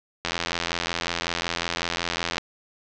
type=click train; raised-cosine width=0.2 ms; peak=-7 dBFS; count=183; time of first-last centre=0.25-2.381 s; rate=85.4 Hz; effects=low-pass 6000 Hz 12 dB/octave